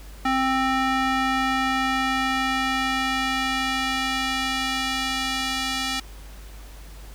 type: tone with band-pass filter sweep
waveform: square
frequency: 263.4 Hz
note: C4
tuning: 12 cents sharp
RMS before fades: -24 dBFS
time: 0.25-6 s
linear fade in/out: 5 ms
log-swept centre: 1300 to 3900 Hz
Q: 0.86
effects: added 50 Hz sine -39 dBFS peak until 7.14 s + pink hiss -48 dBFS RMS until 7.14 s